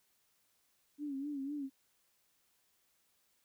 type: tone with vibrato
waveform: sine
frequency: 282.1 Hz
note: C#4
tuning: 30 cents sharp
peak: -37 dBFS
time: 0.98-1.7 s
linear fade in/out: 50 ms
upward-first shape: sine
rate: 4 Hz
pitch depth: 87 cents each way
effects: white hiss -75 dBFS RMS until 3.44 s